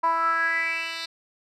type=tone with band-pass filter sweep; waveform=10% pulse; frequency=330 Hz; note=E4; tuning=2 cents sharp; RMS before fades=-25 dBFS; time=0.03-1.06 s; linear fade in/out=10 ms; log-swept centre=950 to 3800 Hz; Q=6.1; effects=none